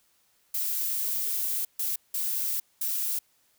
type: noise bursts at uneven times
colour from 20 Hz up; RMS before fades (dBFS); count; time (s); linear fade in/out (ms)
violet; -29; 4; 0.54-1.65 / 1.79-1.96 / 2.14-2.6 / 2.81-3.19; 5
effects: white hiss -67 dBFS RMS until 3.58 s